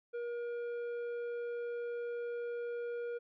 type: tone with tanh clipping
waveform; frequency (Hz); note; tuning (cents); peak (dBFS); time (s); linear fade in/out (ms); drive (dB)
sine; 475.9; A#4; +36; -38; 0.13-3.19; 20; 8
effects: none